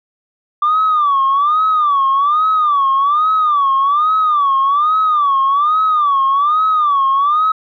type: tone with vibrato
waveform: sine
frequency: 1174.7 Hz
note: D6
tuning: in tune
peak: -9 dBFS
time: 0.62-7.52 s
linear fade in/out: 5 ms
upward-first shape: sine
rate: 1.2 Hz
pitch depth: 150 cents each way
effects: tanh soft clip ceiling -7 dBFS